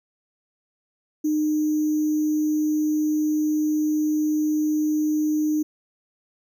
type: tone with sample-and-hold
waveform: sine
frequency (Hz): 305.3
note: D#4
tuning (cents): -33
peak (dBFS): -19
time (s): 1.24-5.63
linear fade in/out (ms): 10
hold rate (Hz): 6300
effects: none